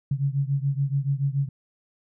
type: beating tone pair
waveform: sine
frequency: 136.5 / 143.5 Hz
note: C#3 / D3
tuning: -26 / -40 cents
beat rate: 7 Hz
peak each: -24 / -26 dBFS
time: 0.11-1.49 s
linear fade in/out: 5 ms
effects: none